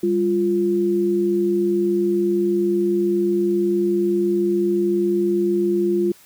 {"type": "tone pair together", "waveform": "sine", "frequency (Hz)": [199.35, 349.2], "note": ["G3", "F4"], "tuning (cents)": [29, 0], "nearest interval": "minor seventh", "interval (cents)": 971, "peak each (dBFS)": [-23, -17], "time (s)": [0.03, 6.12], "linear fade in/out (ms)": 5, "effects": ["white hiss -50 dBFS RMS until 6.25 s"]}